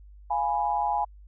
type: chord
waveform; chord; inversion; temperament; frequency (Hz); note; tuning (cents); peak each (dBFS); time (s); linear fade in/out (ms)
sine; F diminished; none; equal; 698.5 / 830.6 / 987.8; F5 / Ab5 / Cb6; 0 / 0 / 0; -31 / -25 / -30; 0.3-1.05; 10
effects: added 50 Hz sine -46 dBFS peak until 1.27 s